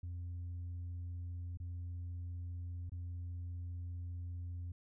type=tone with dropouts; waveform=sine; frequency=87.5 Hz; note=F2; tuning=4 cents sharp; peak=-38 dBFS; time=0.03-4.72 s; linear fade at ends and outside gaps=5 ms; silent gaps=1.573-1.6 / 2.896-2.919 s; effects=tanh soft clip ceiling -39 dBFS